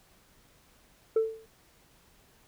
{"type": "tone with exponential decay", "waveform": "sine", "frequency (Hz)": 444.7, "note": "A4", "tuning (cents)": 18, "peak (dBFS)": -17, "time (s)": [1.16, 1.46], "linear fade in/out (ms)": 5, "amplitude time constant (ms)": 65, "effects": ["tanh soft clip ceiling -19 dBFS", "pink hiss -62 dBFS RMS until 2.47 s"]}